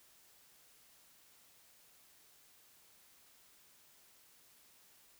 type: silence
effects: white hiss -65 dBFS RMS until 5.19 s